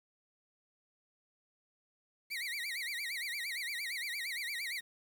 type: tone with vibrato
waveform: 30% pulse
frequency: 2093 Hz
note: C7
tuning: in tune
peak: -34 dBFS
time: 2.3-4.81 s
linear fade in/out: 20 ms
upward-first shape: sine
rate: 8.7 Hz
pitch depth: 210 cents each way
effects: 10-bit